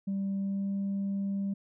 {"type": "tone with pitch glide", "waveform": "sine", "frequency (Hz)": [195.9, 197.49], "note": ["G3", "G3"], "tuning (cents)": [-1, 13], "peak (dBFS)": -27, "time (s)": [0.07, 1.54], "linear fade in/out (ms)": 10, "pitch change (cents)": 14, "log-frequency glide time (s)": [0.37, 0.7], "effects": ["tanh soft clip ceiling -27 dBFS"]}